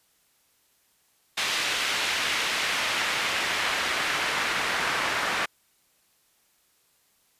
pink noise with band-pass filter sweep, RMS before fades -27 dBFS, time 1.37-5.46 s, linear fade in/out 10 ms, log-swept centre 2900 to 1600 Hz, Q 0.99, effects white hiss -66 dBFS RMS until 7.39 s + resampled to 32000 Hz

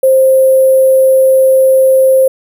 sine tone with sample-and-hold, 527 Hz, C5, 12 cents sharp, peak -4 dBFS, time 0.03-2.28 s, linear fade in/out 5 ms, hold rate 11025 Hz, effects none

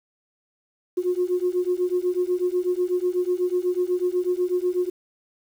sine beating tone pair, 356.2 / 364.3 Hz, F4 / F#4, +34 / -27 cents, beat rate 8.1 Hz, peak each -23 dBFS, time 0.97-4.9 s, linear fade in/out 10 ms, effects tanh soft clip ceiling -13 dBFS + 8-bit

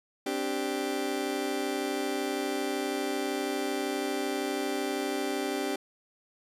30% pulse chord, C suspended second, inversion none, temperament just, 261.6 / 294.3 / 392.4 Hz, C4 / D4 / G4, 0 / +4 / +2 cents, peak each -33 / -31 / -30 dBFS, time 0.26-5.76 s, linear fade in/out 5 ms, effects resampled to 32000 Hz

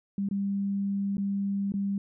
sine tone with dropouts, 198.6 Hz, G3, 23 cents sharp, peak -26 dBFS, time 0.18-1.98 s, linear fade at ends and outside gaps 2 ms, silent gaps 0.288-0.311 / 1.17-1.18 / 1.721-1.739 s, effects none

